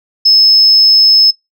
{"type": "tone", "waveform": "sine", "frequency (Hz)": 5200, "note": "E8", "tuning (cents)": -24, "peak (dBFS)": -3, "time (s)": [0.25, 1.31], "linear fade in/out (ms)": 10, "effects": ["noise-tail reverb RT60 0.2 s tail -23 dB re dry", "tanh soft clip ceiling 0 dBFS"]}